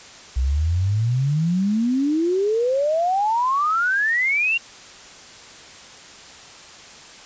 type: exponential sweep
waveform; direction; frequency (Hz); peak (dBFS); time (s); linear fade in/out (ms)
sine; up; 61.6 to 2804; -17; 0.36-4.58; 10
effects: white hiss -42 dBFS RMS until 7.25 s + resampled to 16000 Hz